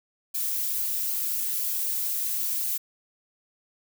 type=noise with flanger; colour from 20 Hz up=violet; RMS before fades=-28 dBFS; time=0.34-2.78 s; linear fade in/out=10 ms; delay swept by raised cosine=0.53 to 4.13 ms; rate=3.9 Hz; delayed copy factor=-0.5; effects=none